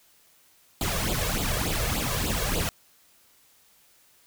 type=noise with flanger; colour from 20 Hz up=pink; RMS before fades=-27 dBFS; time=0.81-2.69 s; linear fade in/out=0 ms; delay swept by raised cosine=0.25 to 1.85 ms; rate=3.4 Hz; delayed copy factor=+0.8; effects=white hiss -60 dBFS RMS until 4.26 s